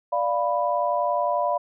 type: chord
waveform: sine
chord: B diminished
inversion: first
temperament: equal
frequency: 587.3 / 698.5 / 987.8 Hz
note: D5 / F5 / B5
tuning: 0 / 0 / 0 cents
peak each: -25 dBFS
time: 0.12-1.58 s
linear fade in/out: 10 ms
effects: none